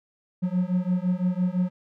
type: beating tone pair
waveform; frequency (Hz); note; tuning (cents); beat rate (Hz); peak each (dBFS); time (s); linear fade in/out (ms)
triangle; 178.4 / 184.3; F3 / F#3; +37 / -7; 5.9; -23; 0.42-1.7; 20
effects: none